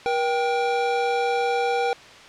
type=tone pair together; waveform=square; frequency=478.4 / 784 Hz; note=A#4 / G5; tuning=+45 / 0 cents; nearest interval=major sixth; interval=855 cents; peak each=-24 dBFS; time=0.06-1.93 s; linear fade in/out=0 ms; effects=white hiss -44 dBFS RMS until 2.28 s + low-pass 4000 Hz 12 dB/octave